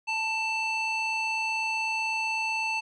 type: tone with band-pass filter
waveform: square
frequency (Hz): 886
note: A5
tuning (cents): +12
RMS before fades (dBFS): -29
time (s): 0.07-2.81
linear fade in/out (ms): 20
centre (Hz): 2500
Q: 1.8
effects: resampled to 22050 Hz